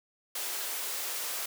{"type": "high-pass noise", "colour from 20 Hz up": "white", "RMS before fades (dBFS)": -35, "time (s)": [0.35, 1.46], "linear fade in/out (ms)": 5, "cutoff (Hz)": 360, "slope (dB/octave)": 24, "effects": []}